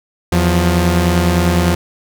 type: tone pair together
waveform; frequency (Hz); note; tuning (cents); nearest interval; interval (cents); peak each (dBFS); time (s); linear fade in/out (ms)
sawtooth; 83.4 / 176.72; E2 / F3; +21 / +21; octave + minor second; 1300; -10; 0.32-1.75; 5
effects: none